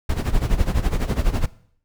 brown noise with tremolo, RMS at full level -17 dBFS, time 0.09-1.46 s, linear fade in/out 5 ms, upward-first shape sine, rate 12 Hz, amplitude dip 80%, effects noise-tail reverb RT60 0.6 s tail -19 dB re dry

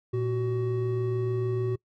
triangle tone pair together, 116.18 / 375.2 Hz, A#2 / F#4, -5 / +24 cents, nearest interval octave + minor sixth, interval 2029 cents, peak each -26 dBFS, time 0.13-1.76 s, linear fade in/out 10 ms, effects noise-tail reverb RT60 0.1 s tail -23 dB re dry

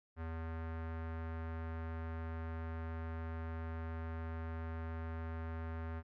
square tone with low-pass filter, 81.5 Hz, E2, 19 cents flat, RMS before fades -42 dBFS, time 0.16-6.03 s, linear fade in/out 50 ms, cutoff 1600 Hz, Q 1.7, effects none

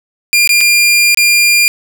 sawtooth tone with dropouts, 2400 Hz, D7, 37 cents sharp, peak -3 dBFS, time 0.33-1.68 s, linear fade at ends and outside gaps 0 ms, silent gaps 0.475-0.492 / 0.607-0.611 / 1.146-1.173 s, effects none

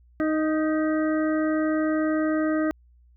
harmonic tone with a mistuned harmonic, 311.1 Hz, D#4, in tune, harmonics 1 / 2 / 4 / 5 / 6, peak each -22 / -28 / -34 / -36 / -38 dBFS, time 0.2-2.71 s, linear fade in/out 0 ms, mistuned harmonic 6, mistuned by +40 cents, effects added 60 Hz sine -53 dBFS peak until 3.16 s

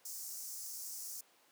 pink high-pass noise, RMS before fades -45 dBFS, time 0.05-1.21 s, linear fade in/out 5 ms, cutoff 5300 Hz, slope 48 dB/octave, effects pink hiss -67 dBFS RMS until 1.51 s + high-pass 400 Hz 12 dB/octave

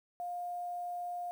sine tone with quantisation, 707 Hz, F5, 21 cents sharp, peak -36 dBFS, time 0.2-1.31 s, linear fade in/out 0 ms, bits 10, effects none

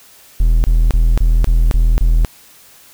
triangle tone bursts, 40.65 Hz, E1, 23 cents flat, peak -6 dBFS, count 7, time 0.4-2.248 s, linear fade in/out 0 ms, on 240 ms, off 28 ms, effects white hiss -44 dBFS RMS until 2.93 s

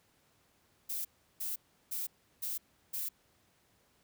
violet noise bursts, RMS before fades -37 dBFS, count 5, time 0.89-3.09 s, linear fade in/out 10 ms, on 160 ms, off 350 ms, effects pink hiss -70 dBFS RMS until 4.03 s + high-pass 60 Hz 12 dB/octave

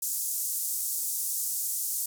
white band-pass noise, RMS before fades -31 dBFS, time 0.02-2.06 s, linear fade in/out 5 ms, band 6500 to 15000 Hz, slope 24 dB/octave, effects none

